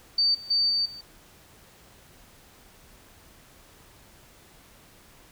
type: tone with level steps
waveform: sine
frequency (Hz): 4597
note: D8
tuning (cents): -38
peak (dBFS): -19 / -39 / -20 / -22 / -39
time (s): 0.18-1.01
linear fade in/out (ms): 5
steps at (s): 0.34 / 0.5 / 0.69 / 0.85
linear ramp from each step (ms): 10
effects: pink hiss -54 dBFS RMS until 5.31 s